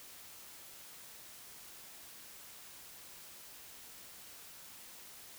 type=silence; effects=white hiss -53 dBFS RMS until 5.38 s